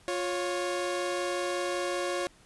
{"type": "tone pair together", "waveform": "sawtooth", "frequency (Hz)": [353.7, 553.2], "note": ["F4", "C#5"], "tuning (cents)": [22, -4], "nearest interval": "minor sixth", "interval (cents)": 774, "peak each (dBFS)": -28, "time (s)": [0.08, 2.27], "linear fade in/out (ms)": 0, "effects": ["pink hiss -59 dBFS RMS until 2.45 s", "resampled to 24000 Hz"]}